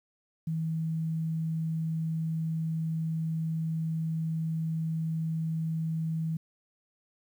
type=tone; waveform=sine; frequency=161.1 Hz; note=E3; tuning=39 cents flat; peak=-28 dBFS; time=0.47-6.37 s; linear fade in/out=5 ms; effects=10-bit